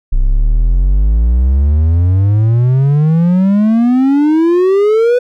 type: exponential sweep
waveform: triangle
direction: up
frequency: 30.87 to 499.9 Hz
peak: -5 dBFS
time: 0.12-5.19 s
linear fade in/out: 10 ms
effects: none